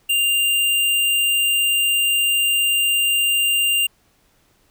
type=tone with sample-and-hold; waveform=sine; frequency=2794 Hz; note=F7; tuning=in tune; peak=-15 dBFS; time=0.09-3.87 s; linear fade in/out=10 ms; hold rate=11025 Hz; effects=pink hiss -60 dBFS RMS until 4.7 s